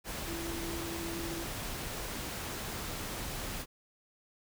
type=tone in noise; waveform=sine; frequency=334.9 Hz; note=E4; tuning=27 cents sharp; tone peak=-39 dBFS; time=0.25-1.46 s; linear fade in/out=50 ms; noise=pink; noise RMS=-39 dBFS; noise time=0.04-3.66 s; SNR=-3 dB; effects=none